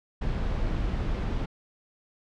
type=noise; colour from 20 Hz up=brown; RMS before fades=-28 dBFS; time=0.21-1.46 s; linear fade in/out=10 ms; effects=low-pass 4000 Hz 12 dB/octave